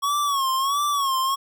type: tone with vibrato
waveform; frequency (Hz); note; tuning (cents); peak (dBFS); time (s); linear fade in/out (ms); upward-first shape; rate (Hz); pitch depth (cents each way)
square; 1108.7; C#6; 0; -21; 0.02-1.36; 20; sine; 1.5; 96
effects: none